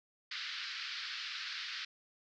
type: band-pass noise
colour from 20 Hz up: white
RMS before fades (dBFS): -42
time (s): 0.31-1.85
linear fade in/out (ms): 5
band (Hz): 1300 to 4900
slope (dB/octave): 48
effects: none